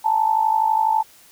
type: tone with amplitude modulation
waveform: sine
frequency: 880 Hz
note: A5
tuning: in tune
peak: -12 dBFS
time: 0.04-1.03 s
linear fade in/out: 20 ms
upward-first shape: sine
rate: 52.1 Hz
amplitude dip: 75%
effects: white hiss -50 dBFS RMS until 1.31 s